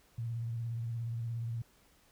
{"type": "tone with vibrato", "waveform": "sine", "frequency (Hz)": 116.2, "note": "A#2", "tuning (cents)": -5, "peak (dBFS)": -34, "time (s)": [0.18, 1.62], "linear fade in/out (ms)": 5, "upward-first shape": "triangle", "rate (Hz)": 17, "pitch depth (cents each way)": 53, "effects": ["pink hiss -66 dBFS RMS until 2.11 s"]}